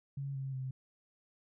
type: tone with pitch steps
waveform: sine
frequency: 138.59 / 134.72 / 130.96 Hz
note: C#3 / C#3 / C3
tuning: 0 / -49 / +2 cents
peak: -36 dBFS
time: 0.17-0.71 s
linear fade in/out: 5 ms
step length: 180 ms
effects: none

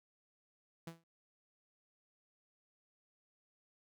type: tone with exponential decay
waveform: sawtooth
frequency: 166.1 Hz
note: E3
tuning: 13 cents sharp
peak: -38 dBFS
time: 0.87-1.04 s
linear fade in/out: 5 ms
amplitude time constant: 35 ms
effects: none

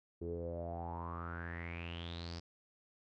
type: tone with low-pass filter sweep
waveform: sawtooth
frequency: 84.9 Hz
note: F2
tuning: 48 cents flat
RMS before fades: -43 dBFS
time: 0.21-2.4 s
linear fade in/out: 10 ms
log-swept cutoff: 380 to 5100 Hz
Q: 9
effects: none

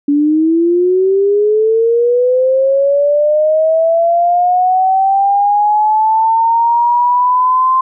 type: linear sweep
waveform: sine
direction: up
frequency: 284 to 1046.5 Hz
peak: -8 dBFS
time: 0.08-7.81 s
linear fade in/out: 5 ms
effects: none

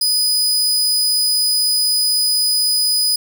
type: tone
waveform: sawtooth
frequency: 4978 Hz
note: D#8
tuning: in tune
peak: -11 dBFS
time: 0.01-3.16 s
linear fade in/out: 5 ms
effects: none

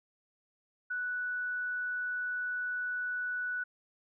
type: tone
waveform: sine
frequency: 1480 Hz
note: F#6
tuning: in tune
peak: -32 dBFS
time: 0.9-3.64 s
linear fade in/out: 10 ms
effects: none

